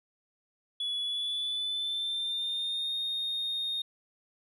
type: tone with pitch glide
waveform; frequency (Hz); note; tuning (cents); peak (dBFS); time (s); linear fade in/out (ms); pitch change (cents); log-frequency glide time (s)
sine; 3404 to 3691; G#7 to A#7; +42 to -18; -28; 0.8-3.82; 5; +140; 1.01-2.95
effects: tanh soft clip ceiling -28 dBFS